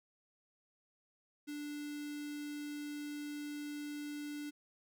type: tone with notch filter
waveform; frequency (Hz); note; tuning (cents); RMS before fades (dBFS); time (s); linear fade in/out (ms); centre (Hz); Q
square; 293.7; D4; 0; -43; 1.47-4.51; 20; 840; 1.2
effects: none